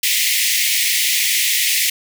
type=high-pass noise; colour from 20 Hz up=pink; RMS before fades=-17 dBFS; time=0.03-1.9 s; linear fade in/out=5 ms; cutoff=1900 Hz; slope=96 dB/octave; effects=none